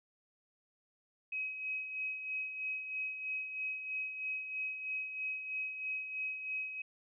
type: tone with tremolo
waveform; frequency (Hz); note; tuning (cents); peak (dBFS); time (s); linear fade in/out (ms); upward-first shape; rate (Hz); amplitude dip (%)
sine; 2541; D#7; +36; -34; 1.32-6.82; 5; sine; 3.1; 55
effects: none